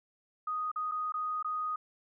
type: tone with dropouts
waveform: sine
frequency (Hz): 1244.5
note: D#6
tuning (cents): 0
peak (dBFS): -31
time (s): 0.47-1.76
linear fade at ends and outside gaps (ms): 5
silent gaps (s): 0.716-0.759 / 0.914-0.918 / 1.122-1.14 / 1.427-1.445
effects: none